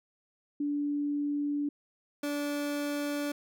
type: tone pair in turn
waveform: sine / 30% pulse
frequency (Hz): 290 / 290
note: D4 / D4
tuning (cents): -22 / -22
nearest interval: unison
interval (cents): 0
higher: neither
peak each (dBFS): -28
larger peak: neither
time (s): 0.6-1.69 / 2.23-3.32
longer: neither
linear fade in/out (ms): 5
effects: none